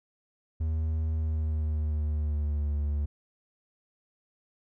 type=tone with pitch glide; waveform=triangle; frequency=79.2 to 73.05 Hz; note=D#2 to D2; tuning=+31 to -9 cents; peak=-24 dBFS; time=0.6-3.06 s; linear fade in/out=10 ms; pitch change=-140 cents; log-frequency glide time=1.14-2.7 s; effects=none